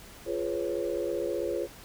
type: chord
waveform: sine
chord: C# dominant seventh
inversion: first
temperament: just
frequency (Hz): 346.5 / 415.8 / 498.9 / 554.4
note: E#4 / G#4 / B4 / C#5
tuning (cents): -14 / +2 / +17 / 0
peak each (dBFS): -33 / -34 / -34 / -34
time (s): 0.25-1.68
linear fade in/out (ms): 50
effects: added 50 Hz sine -55 dBFS peak until 1.84 s + pink hiss -49 dBFS RMS until 1.84 s